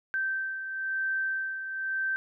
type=beating tone pair; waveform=sine; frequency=1556 / 1557 Hz; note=G6 / G6; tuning=-13 / -12 cents; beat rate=1 Hz; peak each=-29 / -37 dBFS; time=0.14-2.16 s; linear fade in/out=0 ms; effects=none